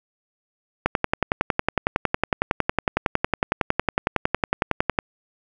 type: click train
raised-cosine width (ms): 0.5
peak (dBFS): -3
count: 46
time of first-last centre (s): 0.86-4.988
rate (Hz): 10.9
effects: none